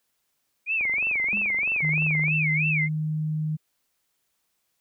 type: tone with vibrato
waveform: sine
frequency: 2349 Hz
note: D7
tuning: in tune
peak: -22 dBFS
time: 0.66-2.89 s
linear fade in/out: 50 ms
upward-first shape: sine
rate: 3.1 Hz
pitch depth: 230 cents each way
type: click train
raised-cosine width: 1 ms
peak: -28 dBFS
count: 35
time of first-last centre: 0.81-2.282 s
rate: 23.1 Hz
type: tone with exponential decay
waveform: sine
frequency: 205.9 Hz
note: G#3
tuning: 15 cents flat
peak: -29 dBFS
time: 1.33-1.73 s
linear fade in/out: 2 ms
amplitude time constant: 85 ms
type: tone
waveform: sine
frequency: 154.8 Hz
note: D#3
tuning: 9 cents flat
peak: -24 dBFS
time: 1.82-3.57 s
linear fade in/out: 20 ms
effects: white hiss -74 dBFS RMS until 4.8 s